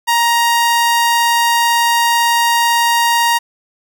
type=tone; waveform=sawtooth; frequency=938 Hz; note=A#5; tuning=11 cents sharp; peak=-7 dBFS; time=0.07-3.39 s; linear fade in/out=20 ms; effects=none